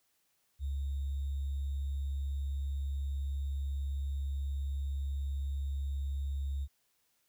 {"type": "tone with sample-and-hold", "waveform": "sine", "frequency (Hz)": 69.3, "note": "C#2", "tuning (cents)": 0, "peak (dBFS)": -32, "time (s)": [0.59, 6.68], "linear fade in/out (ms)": 50, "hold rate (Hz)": 3675, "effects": ["white hiss -75 dBFS RMS until 7.28 s"]}